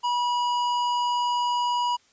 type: tone with hard clipping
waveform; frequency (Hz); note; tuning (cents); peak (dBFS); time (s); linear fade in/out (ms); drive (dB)
triangle; 971; B5; -30; -24; 0.03-1.97; 20; 15
effects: white hiss -61 dBFS RMS until 2.12 s + resampled to 16000 Hz